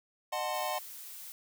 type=chord; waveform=square; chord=D# diminished seventh; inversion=none; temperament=equal with one note detuned; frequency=610.5 / 740 / 880 / 1046.5 Hz; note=D#5 / F#5 / A5 / C6; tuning=-33 / 0 / 0 / 0 cents; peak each=-38 / -37 / -40 / -39 dBFS; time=0.32-0.79 s; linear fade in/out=10 ms
type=noise; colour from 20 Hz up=blue; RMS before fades=-46 dBFS; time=0.54-1.32 s; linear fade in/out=0 ms
effects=none